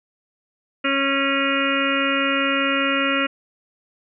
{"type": "harmonic tone with a mistuned harmonic", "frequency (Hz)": 275, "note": "C#4", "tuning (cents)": -14, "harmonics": [1, 2, 4, 5, 6, 7, 8, 9, 10], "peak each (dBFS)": [-24, -26, -32, -24, -33, -27, -31, -26, -27], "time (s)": [0.84, 3.27], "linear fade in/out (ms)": 10, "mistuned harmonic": 10, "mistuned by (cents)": 55, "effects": []}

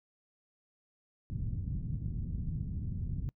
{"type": "low-pass noise", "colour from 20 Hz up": "white", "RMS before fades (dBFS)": -36, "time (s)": [1.3, 3.29], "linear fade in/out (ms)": 0, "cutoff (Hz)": 160, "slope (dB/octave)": 24, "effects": ["noise-tail reverb RT60 0.1 s tail -25 dB re dry"]}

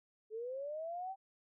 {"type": "linear sweep", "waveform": "sine", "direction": "up", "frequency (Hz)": [424.4, 784], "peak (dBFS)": -39, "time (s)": [0.3, 1.16], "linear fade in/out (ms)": 50, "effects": []}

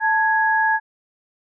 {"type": "tone pair together", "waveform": "sine", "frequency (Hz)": [881.5, 1664], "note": ["A5", "G#6"], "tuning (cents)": [3, 3], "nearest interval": "major seventh", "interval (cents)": 1100, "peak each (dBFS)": -18, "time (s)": [0, 0.8], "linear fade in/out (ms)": 50, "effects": []}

